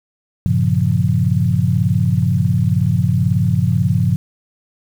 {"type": "chord", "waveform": "sine", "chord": "G half-diminished seventh", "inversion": "none", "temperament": "equal", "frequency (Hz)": [98, 116.54, 138.59, 174.61], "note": ["G2", "Bb2", "Db3", "F3"], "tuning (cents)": [0, 0, 0, 0], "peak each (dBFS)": -18, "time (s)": [0.46, 4.16], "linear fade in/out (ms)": 0, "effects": ["7-bit"]}